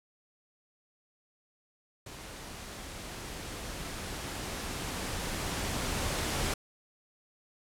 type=noise with level ramp; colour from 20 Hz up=pink; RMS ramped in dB=-45 to -31 dBFS; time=2.06-6.54 s; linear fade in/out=5 ms; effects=low-pass 11000 Hz 12 dB/octave